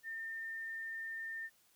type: tone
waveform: sine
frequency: 1808 Hz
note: A6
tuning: 47 cents sharp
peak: -40 dBFS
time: 0.03-1.5 s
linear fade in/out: 50 ms
effects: white hiss -70 dBFS RMS until 1.75 s